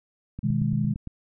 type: click train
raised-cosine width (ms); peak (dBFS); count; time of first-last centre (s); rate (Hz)
5; -22; 7; 0.39-1.073; 8.78
type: chord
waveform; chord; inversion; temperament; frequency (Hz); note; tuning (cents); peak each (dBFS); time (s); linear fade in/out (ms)
sine; G# minor; first; just; 124.59 / 155.74 / 207.7; B2 / D#3 / G#3; +16 / +2 / 0; -26; 0.43-0.94; 10
effects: none